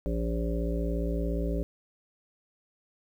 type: harmonic tone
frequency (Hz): 57.2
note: A#1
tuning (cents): -32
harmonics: 1 / 3 / 5 / 7 / 9 / 10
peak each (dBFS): -29 / -34 / -36 / -37 / -39 / -39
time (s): 0.06-1.63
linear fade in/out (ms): 0
effects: 10-bit